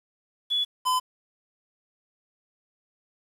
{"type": "tone pair in turn", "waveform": ["sine", "square"], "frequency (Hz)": [3414, 1015], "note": ["G#7", "B5"], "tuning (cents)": [47, 47], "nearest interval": "octave + major sixth", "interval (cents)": 2100, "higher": "first", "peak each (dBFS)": -22, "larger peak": "neither", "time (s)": [[0.5, 0.65], [0.85, 1]], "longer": "neither", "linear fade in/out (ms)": 20, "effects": ["resampled to 32000 Hz", "8-bit"]}